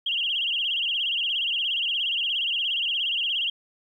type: tone with vibrato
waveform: sine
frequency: 3013 Hz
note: F#7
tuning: 31 cents sharp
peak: -23 dBFS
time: 0.06-3.5 s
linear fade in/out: 5 ms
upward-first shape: sine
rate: 17 Hz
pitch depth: 160 cents each way
effects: 10-bit

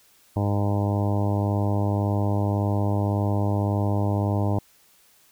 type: harmonic tone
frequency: 101.8 Hz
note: G#2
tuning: 34 cents flat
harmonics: 1 / 2 / 3 / 4 / 5 / 6 / 7 / 8 / 9 / 10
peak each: -22 / -29 / -30 / -35 / -36 / -33 / -37 / -36 / -37 / -43 dBFS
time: 0.36-4.59 s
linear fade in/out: 5 ms
effects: white hiss -58 dBFS RMS until 5.31 s

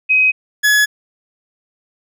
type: tone pair in turn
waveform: sine / 40% pulse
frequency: 2526 / 1694.2 Hz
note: D#7 / G#6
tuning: +26 / +34 cents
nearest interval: perfect fifth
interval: 692 cents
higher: first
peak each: -9 dBFS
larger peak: neither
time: 0.09-0.32 / 0.63-0.86 s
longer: neither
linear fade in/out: 20 ms
effects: none

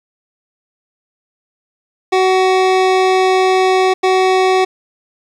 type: tone bursts at uneven times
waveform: 25% pulse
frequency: 374.8 Hz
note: F#4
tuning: 22 cents sharp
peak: -6 dBFS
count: 2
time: 2.12-3.94 / 4.03-4.65 s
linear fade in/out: 10 ms
effects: low-pass 5000 Hz 12 dB/octave + 8-bit

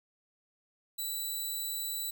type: tone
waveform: 5% pulse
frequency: 3965 Hz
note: B7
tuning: 6 cents sharp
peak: -26 dBFS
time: 0.98-2.11 s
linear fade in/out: 10 ms
effects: none

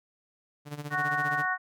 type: tone with tremolo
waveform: sawtooth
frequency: 146.83 Hz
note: D3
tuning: in tune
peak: -29 dBFS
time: 0.65-1.46 s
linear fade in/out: 50 ms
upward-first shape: sine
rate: 15 Hz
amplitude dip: 80%
type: harmonic tone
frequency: 370 Hz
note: F#4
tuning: in tune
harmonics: 2 / 3 / 4 / 5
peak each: -33 / -32 / -30 / -31 dBFS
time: 0.9-1.58 s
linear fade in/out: 50 ms
effects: none

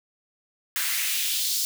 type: noise with high-pass filter sweep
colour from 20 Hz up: white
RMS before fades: -26 dBFS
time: 0.76-1.65 s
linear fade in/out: 0 ms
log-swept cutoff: 1500 to 4900 Hz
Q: 1.8
effects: none

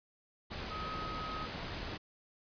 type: tone in noise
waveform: sine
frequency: 1266 Hz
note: D#6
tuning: 30 cents sharp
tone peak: -40 dBFS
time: 0.7-1.47 s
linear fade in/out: 20 ms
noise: pink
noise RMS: -41 dBFS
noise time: 0.5-1.98 s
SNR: -2 dB
effects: resampled to 11025 Hz

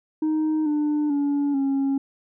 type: tone with pitch steps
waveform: sine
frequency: 311.1 / 298.1 / 285.6 / 273.7 Hz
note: D#4 / D4 / D4 / C#4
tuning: 0 / +26 / -48 / -22 cents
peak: -17 dBFS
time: 0.22-1.98 s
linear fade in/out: 5 ms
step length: 440 ms
effects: tanh soft clip ceiling -19 dBFS

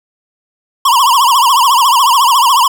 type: tone with vibrato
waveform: square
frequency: 1019 Hz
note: C6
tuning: 46 cents flat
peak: -7 dBFS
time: 0.85-2.68 s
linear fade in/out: 5 ms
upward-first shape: triangle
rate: 14 Hz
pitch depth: 210 cents each way
effects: none

